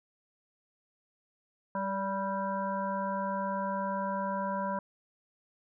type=harmonic tone with a mistuned harmonic; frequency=196 Hz; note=G3; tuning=in tune; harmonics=1 / 3 / 5 / 7 / 8; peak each=-36 / -36 / -33 / -45 / -44 dBFS; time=1.75-4.79 s; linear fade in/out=2 ms; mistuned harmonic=3; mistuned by=-26 cents; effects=none